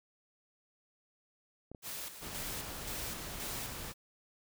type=clicks; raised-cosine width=2 ms; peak=-34 dBFS; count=2; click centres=1.716 / 1.748 s
type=noise with tremolo; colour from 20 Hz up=white; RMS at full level=-42 dBFS; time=1.82-3.94 s; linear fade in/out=50 ms; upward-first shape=square; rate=1.9 Hz; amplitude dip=60%
type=noise; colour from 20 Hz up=pink; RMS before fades=-44 dBFS; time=2.21-3.93 s; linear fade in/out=20 ms
effects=none